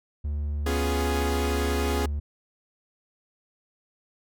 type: tone with pitch glide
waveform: triangle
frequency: 73.42 to 72.87 Hz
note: D2 to D2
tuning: 0 to -13 cents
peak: -24 dBFS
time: 0.24-2.2 s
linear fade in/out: 10 ms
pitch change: -13 cents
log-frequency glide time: 1-1.6 s
type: chord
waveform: sawtooth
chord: C# dominant seventh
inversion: third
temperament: equal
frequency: 246.9 / 277.2 / 349.2 / 415.3 Hz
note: B3 / C#4 / E#4 / G#4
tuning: 0 / 0 / 0 / 0 cents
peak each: -28 / -29 / -30 / -25 dBFS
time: 0.66-2.06 s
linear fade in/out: 5 ms
effects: none